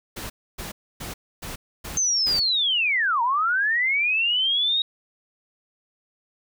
pink noise bursts, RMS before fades -34 dBFS, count 6, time 0.16-2.4 s, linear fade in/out 10 ms, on 140 ms, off 280 ms
sine linear two-way sweep, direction down then up, 6340 to 910 to 3802 Hz, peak -19 dBFS, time 1.97-4.82 s, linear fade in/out 2 ms, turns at 3.22 s
effects none

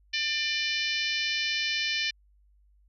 harmonic tone, 596 Hz, D5, 25 cents sharp, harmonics 3 / 4 / 5 / 6 / 7 / 8 / 9 / 10, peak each -34 / -31 / -33 / -37 / -35 / -38 / -37 / -44 dBFS, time 0.13-2.11 s, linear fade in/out 10 ms, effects added 50 Hz sine -59 dBFS peak until 2.88 s

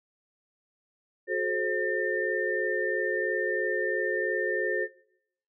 sine tone cluster, 367 / 430 / 531 / 1803 Hz, F#4 / A4 / C5 / A6, -14 / -40 / +25 / +42 cents, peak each -31 / -32 / -32 / -31 dBFS, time 1.27-4.88 s, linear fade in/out 50 ms, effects noise-tail reverb RT60 0.7 s tail -19 dB re dry

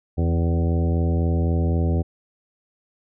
harmonic tone with a mistuned harmonic, 83.9 Hz, E2, 31 cents sharp, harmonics 1 / 2 / 3 / 4 / 5 / 6 / 7 / 9, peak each -19 / -25 / -29 / -31 / -33 / -35 / -36 / -38 dBFS, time 0.17-2.03 s, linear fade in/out 20 ms, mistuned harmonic 2, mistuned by -39 cents, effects none

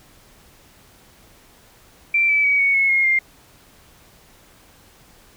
sine tone with pitch steps, 2349 / 2307 / 2266 / 2226 / 2187 / 2148 / 2110 Hz, D7 / D7 / C#7 / C#7 / C#7 / C7 / C7, 0 / -31 / +37 / +7 / -24 / +45 / +14 cents, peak -14 dBFS, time 2.14-3.19 s, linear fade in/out 5 ms, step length 150 ms, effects pink hiss -51 dBFS RMS until 5.36 s

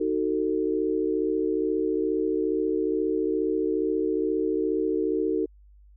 sine chord, D# diminished, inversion none, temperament just, 311.1 / 373.4 / 448 Hz, D#4 / F#4 / A4, 0 / +16 / +31 cents, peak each -27 dBFS, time 0-5.46 s, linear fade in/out 10 ms, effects added 50 Hz sine -50 dBFS peak until 5.96 s

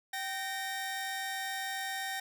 sawtooth tone pair together, 774 / 1847.3 Hz, G5 / A#6, -22 / -16 cents, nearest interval octave + minor third, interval 1506 cents, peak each -34 / -34 dBFS, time 0.13-2.2 s, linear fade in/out 5 ms, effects none

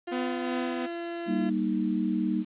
30% pulse tone with pitch glide, 350 to 340.6 Hz, F4 to F4, +4 to -43 cents, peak -30 dBFS, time 0.07-1.5 s, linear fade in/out 10 ms, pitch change -47 cents, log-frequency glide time 0.19-0.69 s
sawtooth tone with tremolo, 252.4 Hz, B3, 38 cents sharp, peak -24 dBFS, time 0.11-0.87 s, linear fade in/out 20 ms, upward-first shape triangle, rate 2.7 Hz, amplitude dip 40%
sine chord, Eb major, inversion first, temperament just, 194.45 / 233.3 / 311.1 Hz, G3 / Bb3 / Eb4, -14 / +2 / 0 cents, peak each -29 dBFS, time 1.26-2.45 s, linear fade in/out 50 ms
effects resampled to 8000 Hz + 9-bit

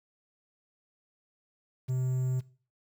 triangle tone with quantisation, 128.7 Hz, C3, 28 cents flat, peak -25 dBFS, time 1.88-2.41 s, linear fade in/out 20 ms, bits 9, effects noise-tail reverb RT60 0.4 s tail -18 dB re dry

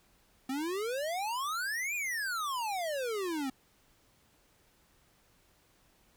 square exponential two-way sweep, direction up then down, 255 to 2485 to 255 Hz, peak -33 dBFS, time 0.49-3.5 s, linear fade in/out 5 ms, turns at 1.95 s, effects pink hiss -67 dBFS RMS until 6.16 s

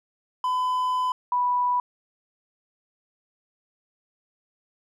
triangle / sine tone pair in turn, 1008 / 985 Hz, B5 / B5, +35 / -5 cents, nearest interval unison, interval 40 cents, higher first, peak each -20 dBFS, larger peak neither, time 0.44-1.12 / 1.32-1.8 s, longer first, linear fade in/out 2 ms, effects none

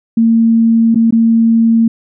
sine tone with dropouts, 227.8 Hz, A#3, 40 cents flat, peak -6 dBFS, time 0.17-1.88 s, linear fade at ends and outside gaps 5 ms, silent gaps 0.946-0.956 / 1.108-1.124 s, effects none

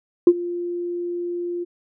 sine tone with ADSR envelope, 349.2 Hz, F4, in tune, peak -4 dBFS, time 0.27-1.65 s, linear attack 3 ms, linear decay 52 ms, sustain -20 dB, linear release 23 ms, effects tanh soft clip ceiling -1 dBFS

